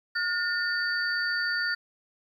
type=tone cluster; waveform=sine; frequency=1434 / 1805 / 4577 Hz; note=F6 / A6 / D8; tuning=+45 / +44 / -45 cents; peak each=-28 / -30 / -33 dBFS; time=0.15-1.75 s; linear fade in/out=10 ms; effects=10-bit